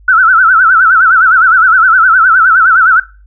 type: tone with vibrato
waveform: sine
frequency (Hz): 1414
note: F6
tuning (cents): +21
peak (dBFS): -3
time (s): 0.08-3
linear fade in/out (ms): 5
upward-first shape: sine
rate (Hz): 9.7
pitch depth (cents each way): 150
effects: noise-tail reverb RT60 0.3 s tail -17 dB re dry + added 50 Hz sine -37 dBFS peak until 3.26 s